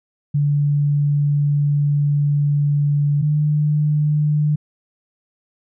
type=tone pair in turn; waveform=sine; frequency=145 / 149.77 Hz; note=D3 / D3; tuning=-22 / +34 cents; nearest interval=minor second; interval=56 cents; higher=second; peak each=-14 dBFS; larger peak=neither; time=0.34-3.22 / 3.22-4.56 s; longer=first; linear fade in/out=10 ms; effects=none